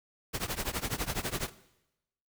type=noise with tremolo; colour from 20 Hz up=pink; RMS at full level=-30 dBFS; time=0.33-1.5 s; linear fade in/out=20 ms; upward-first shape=triangle; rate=12 Hz; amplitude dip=100%; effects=noise-tail reverb RT60 0.9 s tail -17 dB re dry